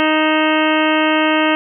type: harmonic tone with a mistuned harmonic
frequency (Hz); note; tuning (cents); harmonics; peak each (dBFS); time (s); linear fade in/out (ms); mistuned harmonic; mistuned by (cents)
311.1; D#4; 0; 1 / 2 / 3 / 4 / 5 / 6 / 7 / 8 / 9 / 10; -16 / -19 / -21 / -22 / -23 / -24 / -24 / -25 / -26 / -26; 0-1.55; 0; 8; +73
effects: none